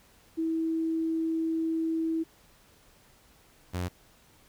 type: tone pair in turn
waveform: sine / sawtooth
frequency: 324.5 / 89.73 Hz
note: E4 / F2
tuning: -27 / +47 cents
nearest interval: octave + minor seventh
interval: 2226 cents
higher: first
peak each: -26 dBFS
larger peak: neither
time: 0.37-2.24 / 3.73-3.89 s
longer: first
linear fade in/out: 20 ms
effects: pink hiss -60 dBFS RMS until 4.48 s